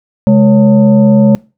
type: tone with frequency modulation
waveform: sine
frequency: 210.1 Hz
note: G#3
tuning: 20 cents sharp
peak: -3 dBFS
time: 0.27-1.35 s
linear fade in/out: 0 ms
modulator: 345 Hz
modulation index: 0.75
effects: noise-tail reverb RT60 0.3 s tail -23 dB re dry